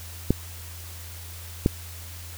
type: clicks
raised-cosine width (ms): 3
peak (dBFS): -5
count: 2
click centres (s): 0.306 / 1.661
effects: added 85 Hz sine -39 dBFS peak until 2.37 s + white hiss -43 dBFS RMS until 2.37 s